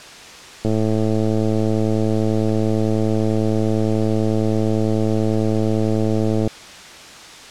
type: click train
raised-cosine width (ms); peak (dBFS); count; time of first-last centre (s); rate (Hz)
2; -7; 636; 0.65-6.476; 109
effects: white hiss -38 dBFS RMS until 7.5 s + low-pass 6000 Hz 12 dB/octave